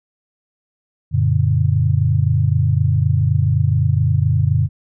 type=chord; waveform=sine; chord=Gb augmented; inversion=none; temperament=equal with one note detuned; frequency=92.5 / 116.54 / 144.14 Hz; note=Gb2 / Bb2 / D3; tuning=0 / 0 / -32 cents; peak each=-17 dBFS; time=1.11-4.69 s; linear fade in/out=50 ms; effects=none